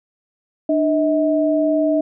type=tone pair together; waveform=sine; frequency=299.7 / 637.8 Hz; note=D4 / D#5; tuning=+35 / +43 cents; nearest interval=octave + minor second; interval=1308 cents; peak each=-17 dBFS; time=0.69-2.01 s; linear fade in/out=5 ms; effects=none